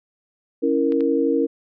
sine chord, A# diminished, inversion first, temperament equal, 277.2 / 329.6 / 466.2 Hz, C#4 / E4 / A#4, 0 / 0 / 0 cents, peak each -21 / -22 / -20 dBFS, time 0.62-1.47 s, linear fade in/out 20 ms
clicks, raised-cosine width 0.3 ms, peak -23 dBFS, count 2, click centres 0.922 / 1.007 s
effects none

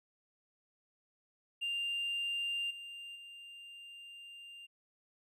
triangle tone with level steps, 2794 Hz, F7, in tune, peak -31 / -43 / -47 dBFS, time 1.61-4.67 s, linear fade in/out 20 ms, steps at 2.7 / 3.15 s, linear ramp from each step 10 ms, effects tanh soft clip ceiling -29 dBFS + resampled to 32000 Hz

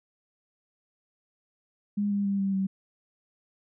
sine tone with pitch steps, 204.7 / 201.5 / 198.41 / 195.34 / 192.32 Hz, G#3 / G3 / G3 / G3 / G3, -25 / +48 / +21 / -6 / -33 cents, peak -24 dBFS, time 1.97-2.67 s, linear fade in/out 10 ms, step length 140 ms, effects none

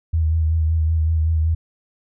sine tone with vibrato, 80 Hz, D#2, 49 cents sharp, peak -15 dBFS, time 0.13-1.55 s, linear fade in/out 10 ms, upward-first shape sine, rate 5.3 Hz, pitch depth 37 cents each way, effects none

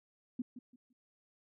sine tone with echo, 247.3 Hz, B3, 3 cents sharp, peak -33 dBFS, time 0.39-0.42 s, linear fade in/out 5 ms, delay 170 ms, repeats 3, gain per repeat -12 dB, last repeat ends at 0.93 s, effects none

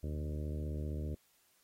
harmonic tone with a mistuned harmonic, 75.5 Hz, D2, 48 cents sharp, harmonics 1 / 2 / 3 / 4 / 5 / 6 / 7 / 8, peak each -37 / -43 / -47 / -48 / -50 / -53 / -54 / -56 dBFS, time 0.03-1.15 s, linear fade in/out 5 ms, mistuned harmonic 1, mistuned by +55 cents, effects white hiss -71 dBFS RMS until 1.63 s + AAC 48 kbps

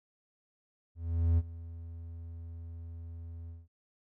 triangle tone with ADSR envelope, 83.5 Hz, E2, 23 cents sharp, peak -20 dBFS, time 0.95-3.68 s, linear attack 430 ms, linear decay 39 ms, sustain -19 dB, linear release 190 ms, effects none

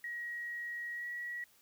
sine tone with pitch glide, 1900 to 1923.2 Hz, A#6 to B6, +33 to -46 cents, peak -38 dBFS, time 0.04-1.44 s, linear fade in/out 2 ms, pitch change +21 cents, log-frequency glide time 0.94-1.06 s, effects white hiss -66 dBFS RMS until 1.61 s

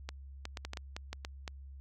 clicks, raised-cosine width 0.2 ms, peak -22 dBFS, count 10, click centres 0.09 / 0.454 / 0.572 / 0.65 / 0.734 / 0.772 / 0.965 / 1.13 / 1.249 / 1.478 s, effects added 68 Hz sine -46 dBFS peak until 1.8 s

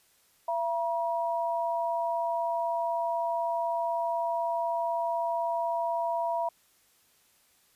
sine tone pair together, 676 / 956 Hz, E5 / A#5, +43 / +43 cents, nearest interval tritone, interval 600 cents, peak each -29 / -30 dBFS, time 0.48-6.49 s, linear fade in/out 5 ms, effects white hiss -65 dBFS RMS until 7.75 s + resampled to 32000 Hz

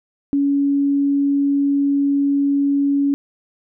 sine tone, 281.2 Hz, C#4, 25 cents sharp, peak -14 dBFS, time 0.33-3.14 s, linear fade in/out 0 ms, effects none

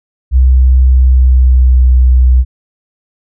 sine tone with pitch glide, 64.1 to 62.93 Hz, C2 to B1, -35 to +33 cents, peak -3 dBFS, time 0.31-2.45 s, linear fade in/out 50 ms, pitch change -32 cents, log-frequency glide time 0.98-1.89 s, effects none

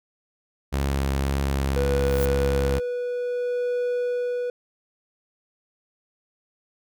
sawtooth tone with vibrato, 68.6 Hz, C#2, 17 cents flat, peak -18 dBFS, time 0.72-2.8 s, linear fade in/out 20 ms, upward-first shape triangle, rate 1.9 Hz, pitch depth 15 cents each way
triangle tone with tremolo, 490 Hz, B4, 14 cents flat, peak -20 dBFS, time 1.76-4.5 s, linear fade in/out 2 ms, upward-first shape sine, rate 0.6 Hz, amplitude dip 30%
violet noise with exponential growth, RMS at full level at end -30 dBFS, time 1.94-2.25 s, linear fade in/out 0 ms, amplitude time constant 66 ms
effects none

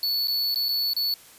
square tone with dropouts, 4435 Hz, C#8, in tune, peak -23 dBFS, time 0.03-1.14 s, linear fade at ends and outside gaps 1 ms, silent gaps 0.273-0.281 / 0.545-0.558 / 0.685-0.69 / 0.934-0.965 s, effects white hiss -50 dBFS RMS until 1.38 s + resampled to 32000 Hz

